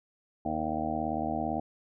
harmonic tone, 77.78 Hz, D#2, in tune, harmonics 1 / 2 / 3 / 4 / 6 / 7 / 8 / 9 / 10, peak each -42 / -42 / -35 / -36 / -44 / -43 / -39 / -35 / -35 dBFS, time 0.45-1.6 s, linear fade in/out 5 ms, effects none

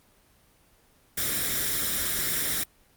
white noise with comb filter, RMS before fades -27 dBFS, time 1.17-2.64 s, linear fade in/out 10 ms, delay 0.55 ms, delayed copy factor +0.7, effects pink hiss -61 dBFS RMS until 2.96 s + Opus 24 kbps

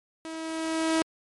sawtooth tone with level ramp, 322.2 Hz, E4, 39 cents flat, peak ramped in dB -32 to -17 dBFS, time 0.25-1.02 s, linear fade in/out 0 ms, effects MP3 48 kbps

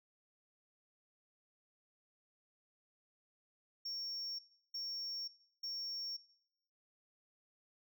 sine tone bursts, 5500 Hz, F8, 27 cents flat, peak -37 dBFS, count 3, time 3.85-6.17 s, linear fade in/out 10 ms, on 540 ms, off 350 ms, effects noise-tail reverb RT60 0.9 s tail -26 dB re dry + tanh soft clip ceiling -38 dBFS

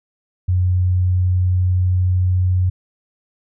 sine tone with pitch glide, 90.9 to 91.48 Hz, F#2 to F#2, -30 to -19 cents, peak -13 dBFS, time 0.48-2.7 s, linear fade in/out 10 ms, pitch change +11 cents, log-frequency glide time 0.67-2.49 s, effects none

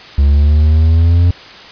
triangle exponential sweep, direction up, 69.3 to 88.5 Hz, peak -4 dBFS, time 0.18-1.31 s, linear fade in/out 5 ms, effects white hiss -34 dBFS RMS until 1.71 s + resampled to 11025 Hz

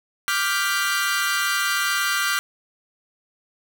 sawtooth chord, G dominant seventh, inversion second, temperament equal with one note detuned, 1174.7 / 1405.8 / 1568 / 1975.5 Hz, D6 / F6 / G6 / B6, 0 / +11 / 0 / 0 cents, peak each -23 / -21 / -22 / -25 dBFS, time 0.28-2.39 s, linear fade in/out 0 ms, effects none

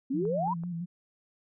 sine exponential sweep, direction up, 251.1 to 1034 Hz, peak -27 dBFS, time 0.1-0.54 s, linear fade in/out 10 ms
sine tone with vibrato, 172 Hz, F3, 26 cents flat, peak -32 dBFS, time 0.13-0.86 s, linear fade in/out 20 ms, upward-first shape square, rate 5.9 Hz, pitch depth 48 cents each way
clicks, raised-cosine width 1 ms, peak -35 dBFS, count 3, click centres 0.253 / 0.476 / 0.636 s
effects none

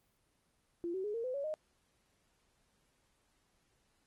sine tone with pitch steps, 343.1 / 378.5 / 417.6 / 460.6 / 508.2 / 560.6 / 618.4 Hz, F4 / F#4 / G#4 / A#4 / B4 / C#5 / D#5, -31 / +39 / +10 / -21 / +49 / +19 / -11 cents, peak -35 dBFS, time 0.84-1.54 s, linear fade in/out 0 ms, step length 100 ms, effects pink hiss -75 dBFS RMS until 4.06 s + Opus 24 kbps

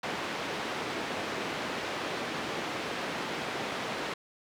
pink band-pass noise, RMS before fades -35 dBFS, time 0.03-4.14 s, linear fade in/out 5 ms, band 250 to 3500 Hz, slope 12 dB/octave, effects none

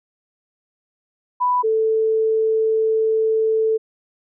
sine tone pair in turn, 991 / 441.4 Hz, B5 / A4, +6 / +5 cents, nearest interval octave + major second, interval 1401 cents, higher first, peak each -15 dBFS, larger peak neither, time 1.4-1.63 / 1.63-3.78 s, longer second, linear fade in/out 20 ms, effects none

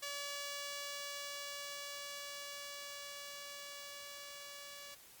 5% pulse tone with level ramp, 571 Hz, D5, 49 cents flat, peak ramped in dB -29 to -38 dBFS, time 0.02-4.95 s, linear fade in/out 10 ms, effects white hiss -59 dBFS RMS until 5.2 s + Opus 48 kbps

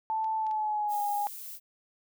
sine tone with pitch glide, 880 to 821.1 Hz, A5 to G#5, 0 to -20 cents, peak -27 dBFS, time 0.1-1.27 s, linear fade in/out 0 ms, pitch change -120 cents, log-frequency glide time 0.36-1.04 s
clicks, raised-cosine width 0.2 ms, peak -35 dBFS, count 3, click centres 0.244 / 0.467 / 0.512 s
violet noise, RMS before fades -42 dBFS, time 0.88-1.6 s, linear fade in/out 50 ms
effects none

